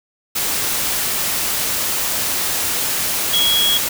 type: tone in noise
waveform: sine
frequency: 3322 Hz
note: G#7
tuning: in tune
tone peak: -14 dBFS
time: 3.33-3.78 s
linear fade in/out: 10 ms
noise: white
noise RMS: -20 dBFS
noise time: 0.35-3.89 s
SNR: +3 dB
effects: none